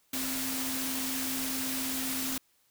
sine tone in noise, 262.5 Hz, C4, 6 cents sharp, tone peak -36 dBFS, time 0.13-2.38 s, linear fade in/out 5 ms, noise white, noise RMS -34 dBFS, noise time 0.13-2.38 s, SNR -5 dB, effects white hiss -69 dBFS RMS until 2.7 s

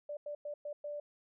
sine tone bursts at uneven times, 587.3 Hz, D5, in tune, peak -38 dBFS, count 5, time 0.09-0.17 / 0.26-0.35 / 0.45-0.54 / 0.65-0.73 / 0.84-1 s, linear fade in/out 5 ms, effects none

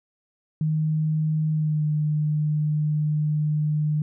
sine tone with pitch glide, 155.56 to 151.48 Hz, D#3 to D#3, 0 to -46 cents, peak -20 dBFS, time 0.61-4.02 s, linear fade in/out 2 ms, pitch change -46 cents, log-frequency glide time 1.52-1.85 s, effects none

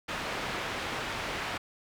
white low-pass noise, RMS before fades -35 dBFS, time 0.08-1.58 s, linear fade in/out 10 ms, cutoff 2300 Hz, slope 12 dB/octave, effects none

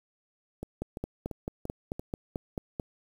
two click trains, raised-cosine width 2 ms, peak -19 / -23 dBFS, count 10 / 5, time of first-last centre 0.82-2.798 / 0.63-1.995 s, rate 4.55 / 2.93 Hz, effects 8-bit

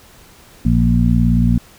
harmonic tone with a mistuned harmonic, 58.27 Hz, A#1, in tune, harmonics 1 / 2 / 3 / 4, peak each -16 / -16 / -16 / -16 dBFS, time 0.65-1.58 s, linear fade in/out 5 ms, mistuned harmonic 1, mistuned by -65 cents, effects pink hiss -45 dBFS RMS until 1.78 s

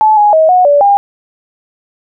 sine tone with pitch steps, 864 / 832 / 635 / 730 / 577 / 805 Hz, A5 / G#5 / D#5 / F#5 / D5 / G5, -32 / +3 / +35 / -24 / -31 / +46 cents, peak -4 dBFS, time 0.01-0.97 s, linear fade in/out 0 ms, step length 160 ms, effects none

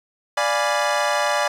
25% pulse chord, D diminished seventh, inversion none, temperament equal, 587.3 / 698.5 / 830.6 / 987.8 Hz, D5 / F5 / Ab5 / Cb6, 0 / 0 / 0 / 0 cents, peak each -18 / -23 / -20 / -23 dBFS, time 0.37-1.48 s, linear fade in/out 5 ms, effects low-pass 8000 Hz 12 dB/octave + 8-bit

